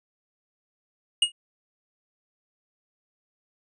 square tone with exponential decay, 2868 Hz, F7, 45 cents sharp, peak -14 dBFS, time 1.22-1.32 s, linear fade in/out 5 ms, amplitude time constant 21 ms, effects resampled to 22050 Hz

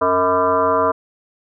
sine tone with frequency modulation, 822 Hz, G#5, 18 cents flat, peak -13 dBFS, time 0.01-0.92 s, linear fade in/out 10 ms, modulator 182 Hz, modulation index 2.5, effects none

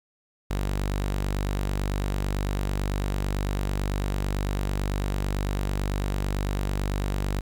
sawtooth tone, 49 Hz, G1, in tune, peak -21 dBFS, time 0.5-7.41 s, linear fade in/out 10 ms, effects 10-bit

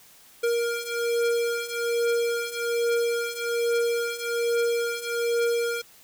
square beating tone pair, 469 / 470.2 Hz, A#4 / A#4, +11 / +15 cents, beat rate 1.2 Hz, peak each -29 / -26 dBFS, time 0.43-5.82 s, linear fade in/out 10 ms, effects white hiss -53 dBFS RMS until 6.03 s

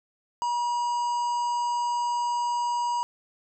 harmonic tone with a mistuned harmonic, 960 Hz, B5, 49 cents flat, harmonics 1 / 3 / 5 / 7 / 8, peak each -24 / -44 / -43 / -47 / -46 dBFS, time 0.42-3.03 s, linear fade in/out 0 ms, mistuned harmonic 7, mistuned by -83 cents, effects none

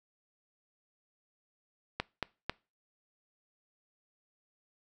clicks, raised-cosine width 0.3 ms, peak -15 dBFS, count 3, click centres 2 / 2.227 / 2.496 s, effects noise-tail reverb RT60 0.3 s tail -23 dB re dry

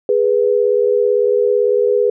sine tone pair together, 413.5 / 491.4 Hz, G#4 / B4, -8 / -9 cents, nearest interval minor third, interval 299 cents, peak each -14 dBFS, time 0.09-2.1 s, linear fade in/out 2 ms, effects none

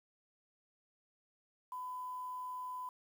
sine tone with quantisation, 1004 Hz, B5, 28 cents sharp, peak -40 dBFS, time 1.72-2.89 s, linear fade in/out 2 ms, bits 10, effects none

